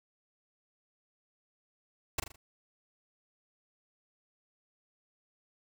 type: noise with echo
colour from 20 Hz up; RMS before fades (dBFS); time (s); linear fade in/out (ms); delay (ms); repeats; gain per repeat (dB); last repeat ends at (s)
pink; -31; 2.18-2.2; 5; 40; 4; -7; 2.36
effects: none